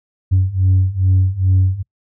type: beating tone pair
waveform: sine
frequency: 92.5 / 94.9 Hz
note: F#2 / F#2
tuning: 0 / +44 cents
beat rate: 2.4 Hz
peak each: -14 / -12 dBFS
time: 0.31-1.83 s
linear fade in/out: 20 ms
effects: noise-tail reverb RT60 0.1 s tail -26 dB re dry + tanh soft clip ceiling -7 dBFS